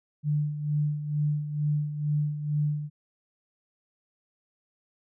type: tone with tremolo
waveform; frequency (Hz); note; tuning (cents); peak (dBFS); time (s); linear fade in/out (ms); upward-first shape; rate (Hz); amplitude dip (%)
sine; 148.7; D3; +22; -22; 0.23-2.9; 50; sine; 2.2; 65
effects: none